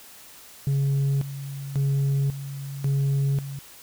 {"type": "tone with tremolo", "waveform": "sine", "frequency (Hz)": 138.59, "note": "C#3", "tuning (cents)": 0, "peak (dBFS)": -17, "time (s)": [0.67, 3.59], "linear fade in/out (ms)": 2, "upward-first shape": "square", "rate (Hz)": 0.92, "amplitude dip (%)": 80, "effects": ["tanh soft clip ceiling -19 dBFS", "white hiss -47 dBFS RMS until 3.82 s"]}